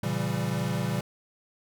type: chord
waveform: square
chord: A# diminished seventh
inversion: none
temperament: equal with one note detuned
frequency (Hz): 116.54 / 138.59 / 167.69 / 196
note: A#2 / C#3 / E3 / G3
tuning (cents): 0 / 0 / +30 / 0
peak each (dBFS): -33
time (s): 0.03-1.01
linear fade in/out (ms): 5
effects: none